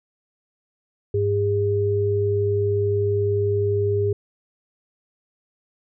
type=tone pair together; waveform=sine; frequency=101 / 406.5 Hz; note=G#2 / G#4; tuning=-48 / -37 cents; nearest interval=2 octaves; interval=2411 cents; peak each=-22 / -20 dBFS; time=1.14-4.13 s; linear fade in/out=5 ms; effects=none